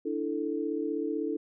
sine chord, D suspended second, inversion none, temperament equal, 293.7 / 329.6 / 440 Hz, D4 / E4 / A4, 0 / 0 / 0 cents, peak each -33 dBFS, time 0.05-1.37 s, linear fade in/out 10 ms, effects none

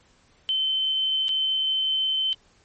sine tone with dropouts, 3076 Hz, G7, 33 cents flat, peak -21 dBFS, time 0.49-2.33 s, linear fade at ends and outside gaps 0 ms, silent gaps 1.283-1.291 s, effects pink hiss -60 dBFS RMS until 2.64 s + MP3 32 kbps

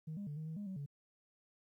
sine tone with pitch steps, 157.1 / 202.5 / 147 / 156.5 / 159.7 / 205.4 / 189.7 / 142.3 Hz, D#3 / G#3 / D3 / D#3 / D#3 / G#3 / F#3 / C#3, +17 / -43 / +2 / +10 / +45 / -19 / +43 / +46 cents, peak -39 dBFS, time 0.07-0.862 s, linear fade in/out 10 ms, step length 99 ms, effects tanh soft clip ceiling -38 dBFS + 13-bit

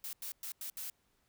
blue noise bursts at uneven times, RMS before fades -42 dBFS, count 5, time 0.04-0.13 / 0.22-0.32 / 0.43-0.52 / 0.61-0.7 / 0.77-0.9 s, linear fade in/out 2 ms, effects pink hiss -75 dBFS RMS until 1.28 s

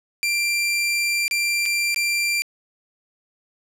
sawtooth tone with dropouts, 2367 Hz, D7, 13 cents sharp, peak -16 dBFS, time 0.23-2.42 s, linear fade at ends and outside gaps 0 ms, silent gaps 1.28-1.311 / 1.656-1.66 / 1.945-1.961 s, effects low-pass 12000 Hz 12 dB/octave

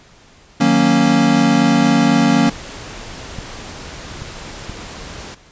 square chord, D# minor seventh, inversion none, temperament equal, 155.56 / 185 / 233.1 / 277.2 Hz, D#3 / F#3 / A#3 / C#4, 0 / 0 / 0 / 0 cents, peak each -21 / -19 / -15 / -16 dBFS, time 0.6-2.5 s, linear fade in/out 10 ms
pink noise, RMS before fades -32 dBFS, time 2.46-5.35 s, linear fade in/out 10 ms
clicks, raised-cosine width 5 ms, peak -17 dBFS, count 3, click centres 3.387 / 4.22 / 4.696 s
effects pink hiss -47 dBFS RMS until 5.51 s + resampled to 16000 Hz

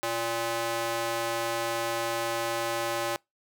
square tone with high-pass filter, 115.7 Hz, A#2, 13 cents flat, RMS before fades -30 dBFS, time 0.03-3.16 s, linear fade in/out 0 ms, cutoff 560 Hz, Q 1.1, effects noise-tail reverb RT60 0.2 s tail -26 dB re dry

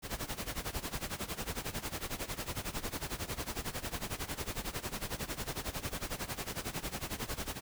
pink noise with tremolo, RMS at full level -36 dBFS, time 0.02-7.61 s, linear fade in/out 50 ms, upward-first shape sine, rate 11 Hz, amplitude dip 85%, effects none

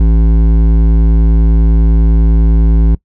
triangle tone with hard clipping, 55 Hz, A1, in tune, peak -7 dBFS, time 0-2.95 s, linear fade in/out 5 ms, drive 15 dB, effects noise-tail reverb RT60 0.1 s tail -22 dB re dry

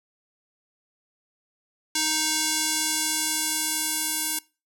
square tone with band-pass filter sweep, 312.1 Hz, D#4, 5 cents sharp, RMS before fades -26 dBFS, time 1.95-4.39 s, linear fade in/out 5 ms, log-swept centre 6500 to 11000 Hz, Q 1.1, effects noise-tail reverb RT60 0.3 s tail -22 dB re dry

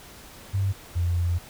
sine tone pair in turn, 97.4 / 86.77 Hz, G2 / F2, -11 / -11 cents, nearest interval major second, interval 200 cents, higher first, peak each -21 dBFS, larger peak neither, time 0.53-0.73 / 0.95-1.39 s, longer second, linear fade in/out 20 ms, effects pink hiss -46 dBFS RMS until 1.49 s

